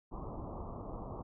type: low-pass noise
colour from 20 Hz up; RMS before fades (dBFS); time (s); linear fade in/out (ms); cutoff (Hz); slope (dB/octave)
pink; -43; 0.11-1.23; 20; 1200; 96
effects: none